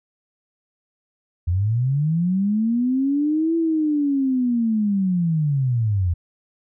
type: linear two-way sweep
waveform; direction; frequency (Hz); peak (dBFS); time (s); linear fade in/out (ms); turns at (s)
sine; up then down; 82.41 to 333.9 to 82.41; -17; 1.47-6.14; 10; 3.56
effects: none